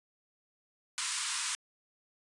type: band-pass noise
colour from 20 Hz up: white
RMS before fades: -35 dBFS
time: 0.98-1.55 s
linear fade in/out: 0 ms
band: 930 to 9800 Hz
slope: 96 dB/octave
effects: resampled to 24000 Hz